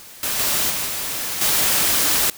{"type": "noise with level steps", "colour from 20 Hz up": "white", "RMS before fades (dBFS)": [-23, -20, -24, -26, -18], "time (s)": [0.23, 2.3], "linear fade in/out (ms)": 2, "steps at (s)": [0.39, 0.7, 0.86, 1.41], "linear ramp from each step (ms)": 5, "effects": ["white hiss -41 dBFS RMS until 2.37 s"]}